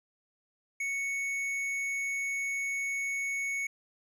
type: tone with tanh clipping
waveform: sine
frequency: 2217 Hz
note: C#7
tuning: in tune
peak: -32 dBFS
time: 0.8-3.67 s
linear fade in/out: 5 ms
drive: 10 dB
effects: none